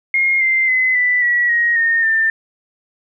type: tone with pitch steps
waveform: sine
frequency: 2140 / 2086 / 2034 / 1982.9 / 1933.1 / 1884.6 / 1837.3 / 1791.2 Hz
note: C7 / C7 / C7 / B6 / B6 / A#6 / A#6 / A6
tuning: +38 / -6 / -50 / +6 / -38 / +18 / -26 / +30 cents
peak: -12 dBFS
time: 0.14-2.3 s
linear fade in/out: 2 ms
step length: 270 ms
effects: none